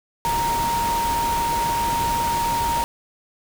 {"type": "tone in noise", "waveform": "sine", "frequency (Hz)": 932.3, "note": "A#5", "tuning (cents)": 0, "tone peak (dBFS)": -20, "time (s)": [0.25, 2.84], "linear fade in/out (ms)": 0, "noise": "pink", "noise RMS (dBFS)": -28, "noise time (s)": [0.25, 2.84], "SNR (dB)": 5, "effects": []}